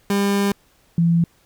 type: tone pair in turn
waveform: 30% pulse / sine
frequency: 200.2 / 168.68 Hz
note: G3 / E3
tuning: +37 / +40 cents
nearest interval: minor third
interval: 297 cents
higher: first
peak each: -14 / -13 dBFS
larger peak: second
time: 0.1-0.52 / 0.98-1.24 s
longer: first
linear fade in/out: 2 ms
effects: pink hiss -58 dBFS RMS until 1.45 s